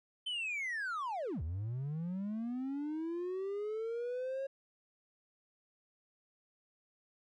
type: linear two-way sweep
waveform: triangle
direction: down then up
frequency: 3100 to 73.42 to 548 Hz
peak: -33 dBFS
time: 0.26-4.47 s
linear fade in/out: 10 ms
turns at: 1.42 s
effects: tanh soft clip ceiling -29 dBFS + resampled to 24000 Hz